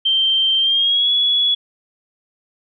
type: tone with pitch glide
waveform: sine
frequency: 3138 to 3383 Hz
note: G7 to G#7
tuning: +1 to +31 cents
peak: -13 dBFS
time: 0.05-1.55 s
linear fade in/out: 10 ms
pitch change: +130 cents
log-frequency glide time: 0.59-1.11 s
effects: none